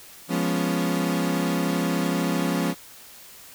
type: chord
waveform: 35% pulse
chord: C# dominant seventh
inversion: first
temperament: equal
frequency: 174.61 / 207.7 / 246.9 / 277.2 Hz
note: E#3 / G#3 / B3 / C#4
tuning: 0 / 0 / 0 / 0 cents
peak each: -24 / -28 / -28 / -26 dBFS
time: 0.28-2.75 s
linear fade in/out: 50 ms
effects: white hiss -46 dBFS RMS until 3.54 s

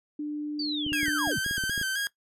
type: tone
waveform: sine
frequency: 297.6 Hz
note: D4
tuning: 23 cents sharp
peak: -29 dBFS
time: 0.19-1.34 s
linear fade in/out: 5 ms
type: linear sweep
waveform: sine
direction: down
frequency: 4699 to 67.9 Hz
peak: -30 dBFS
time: 0.59-1.39 s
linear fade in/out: 5 ms
type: clicks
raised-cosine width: 3 ms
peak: -25 dBFS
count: 12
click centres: 0.865 / 0.921 / 1.031 / 1.082 / 1.274 / 1.463 / 1.511 / 1.58 / 1.638 / 1.696 / 1.778 / 1.814 s
type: tone with vibrato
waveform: sawtooth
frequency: 1590 Hz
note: G6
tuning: 24 cents sharp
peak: -24 dBFS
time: 0.93-2.07 s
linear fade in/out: 0 ms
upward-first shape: square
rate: 3.9 Hz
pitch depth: 49 cents each way
effects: noise-tail reverb RT60 0.1 s tail -18 dB re dry + resampled to 32000 Hz

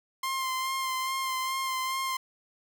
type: tone with vibrato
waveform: sawtooth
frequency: 1051 Hz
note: C6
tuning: 7 cents sharp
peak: -25 dBFS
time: 0.23-2.17 s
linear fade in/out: 5 ms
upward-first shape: sine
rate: 2.4 Hz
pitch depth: 23 cents each way
effects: none

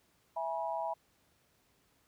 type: chord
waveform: sine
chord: E major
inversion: none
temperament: equal with one note detuned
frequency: 659.3 / 830.6 / 966.9 Hz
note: E5 / G#5 / B5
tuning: 0 / 0 / -37 cents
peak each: -37 / -38 / -38 dBFS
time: 0.36-0.94 s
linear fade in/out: 10 ms
effects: pink hiss -71 dBFS RMS until 2.07 s + high-pass 60 Hz 12 dB/octave

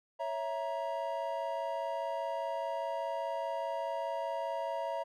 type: chord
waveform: triangle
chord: A# diminished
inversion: first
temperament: equal with one note detuned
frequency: 554.4 / 659.3 / 943.2 Hz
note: C#5 / E5 / A#5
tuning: 0 / 0 / +20 cents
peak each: -37 / -35 / -36 dBFS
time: 0.19-5.04 s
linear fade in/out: 20 ms
effects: none

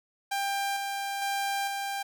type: tone with tremolo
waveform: sawtooth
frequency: 794 Hz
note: G5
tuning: 22 cents sharp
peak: -24 dBFS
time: 0.31-2.03 s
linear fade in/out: 10 ms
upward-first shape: square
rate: 1.1 Hz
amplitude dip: 30%
effects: none

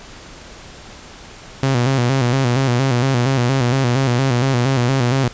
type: tone with vibrato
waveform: sawtooth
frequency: 127.9 Hz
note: C3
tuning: 39 cents flat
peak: -10 dBFS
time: 1.63-5.28 s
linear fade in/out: 0 ms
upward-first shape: square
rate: 4.3 Hz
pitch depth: 91 cents each way
effects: pink hiss -38 dBFS RMS until 5.33 s + resampled to 16000 Hz

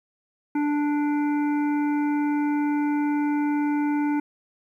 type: harmonic tone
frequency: 293.7 Hz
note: D4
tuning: in tune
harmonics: 1 / 3 / 5 / 7 / 8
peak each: -21 / -31 / -38 / -42 / -44 dBFS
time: 0.55-4.2 s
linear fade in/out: 5 ms
effects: 10-bit

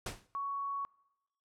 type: noise with exponential decay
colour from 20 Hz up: pink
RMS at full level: -34 dBFS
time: 0.06-0.27 s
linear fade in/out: 5 ms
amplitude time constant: 44 ms
type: tone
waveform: sine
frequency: 1116 Hz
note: C#6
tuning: 11 cents sharp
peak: -34 dBFS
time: 0.35-0.85 s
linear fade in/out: 0 ms
effects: noise-tail reverb RT60 1.0 s tail -24 dB re dry + low-pass 10000 Hz 12 dB/octave

